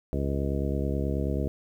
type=harmonic tone; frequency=69.3 Hz; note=C#2; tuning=in tune; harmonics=1 / 2 / 3 / 4 / 5 / 6 / 7 / 9; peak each=-29 / -32 / -34 / -35 / -36 / -37 / -37 / -39 dBFS; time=0.13-1.48 s; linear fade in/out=0 ms; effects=10-bit